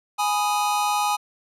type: chord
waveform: square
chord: G# minor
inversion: none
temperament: equal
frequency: 830.6 / 987.8 / 1244.5 Hz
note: G#5 / B5 / D#6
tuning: 0 / 0 / 0 cents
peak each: -23 / -29 / -27 dBFS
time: 0.18-1.17 s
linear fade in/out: 20 ms
effects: resampled to 32000 Hz